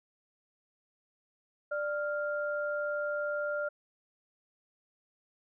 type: tone pair together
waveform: sine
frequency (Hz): 590.4 / 1396.9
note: D5 / F6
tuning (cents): +9 / 0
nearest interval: octave + minor third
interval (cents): 1491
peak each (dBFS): -32 / -35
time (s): 1.71-3.69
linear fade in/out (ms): 10
effects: none